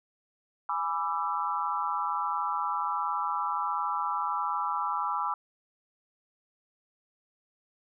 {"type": "chord", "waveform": "sine", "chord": "E dominant seventh", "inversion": "first", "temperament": "equal with one note detuned", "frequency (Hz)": [830.6, 987.8, 1174.7, 1336.1], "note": ["G#5", "B5", "D6", "E6"], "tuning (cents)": [0, 0, 0, 23], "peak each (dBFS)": [-35, -32, -32, -34], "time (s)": [0.69, 5.34], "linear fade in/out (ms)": 2, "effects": []}